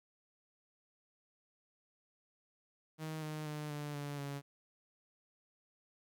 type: tone with pitch steps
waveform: sawtooth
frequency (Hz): 157.1 / 153.78 / 150.53 / 147.34 / 144.23 / 141.18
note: D#3 / D#3 / D3 / D3 / D3 / C#3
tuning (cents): +17 / -20 / +43 / +6 / -31 / +32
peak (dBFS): -36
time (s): 2.98-4.42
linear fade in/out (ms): 50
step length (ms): 240
effects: 13-bit